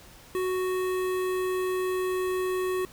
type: tone with notch filter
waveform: square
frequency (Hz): 370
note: F#4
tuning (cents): 0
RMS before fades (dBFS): -28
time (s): 0.35-2.85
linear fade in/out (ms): 0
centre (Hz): 5200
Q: 0.94
effects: added 50 Hz sine -60 dBFS peak until 2.92 s + pink hiss -51 dBFS RMS until 2.92 s